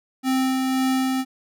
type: tone with tremolo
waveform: square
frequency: 261.6 Hz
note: C4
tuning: in tune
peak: -19 dBFS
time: 0.23-1.25 s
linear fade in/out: 50 ms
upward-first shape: sine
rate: 1.9 Hz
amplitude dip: 25%
effects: none